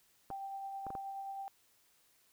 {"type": "clicks", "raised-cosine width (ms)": 1, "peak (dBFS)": -30, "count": 4, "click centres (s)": [0.303, 0.867, 0.904, 0.952]}
{"type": "tone with tremolo", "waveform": "sine", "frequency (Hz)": 784, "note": "G5", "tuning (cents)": 0, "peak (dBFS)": -39, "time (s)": [0.31, 1.48], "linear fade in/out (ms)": 0, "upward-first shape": "sine", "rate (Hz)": 9.4, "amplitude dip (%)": 25}
{"effects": ["white hiss -70 dBFS RMS until 2.32 s"]}